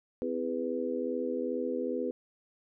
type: harmonic tone with a mistuned harmonic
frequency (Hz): 82.41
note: E2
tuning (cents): 0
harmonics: 3 / 4 / 5 / 6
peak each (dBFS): -35 / -38 / -36 / -34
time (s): 0.22-2.11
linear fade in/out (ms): 0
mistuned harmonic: 3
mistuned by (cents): +58
effects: none